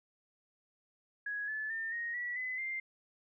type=tone with pitch steps; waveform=sine; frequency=1668 / 1732.8 / 1800.2 / 1870.1 / 1942.8 / 2018 / 2097 Hz; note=G#6 / A6 / A6 / A#6 / B6 / B6 / C7; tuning=+7 / -27 / +39 / +5 / -29 / +37 / +3 cents; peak=-35 dBFS; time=1.26-2.8 s; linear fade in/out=5 ms; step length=220 ms; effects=none